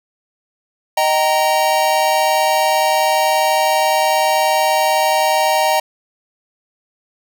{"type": "chord", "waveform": "square", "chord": "Eb major", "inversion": "none", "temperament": "equal with one note detuned", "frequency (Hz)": [622.3, 771.4, 932.3], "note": ["Eb5", "G5", "Bb5"], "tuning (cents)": [0, -28, 0], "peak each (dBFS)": -18, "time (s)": [0.97, 5.8], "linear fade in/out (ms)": 5, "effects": []}